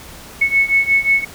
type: beating tone pair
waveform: sine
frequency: 2200 / 2205.6 Hz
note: C#7 / C#7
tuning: -14 / -9 cents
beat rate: 5.6 Hz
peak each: -16 / -14 dBFS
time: 0.41-1.25 s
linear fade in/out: 10 ms
effects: pink hiss -37 dBFS RMS until 1.34 s